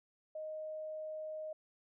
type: tone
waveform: sine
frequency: 622.3 Hz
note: D#5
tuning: in tune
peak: -40 dBFS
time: 0.35-1.53 s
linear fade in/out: 5 ms
effects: none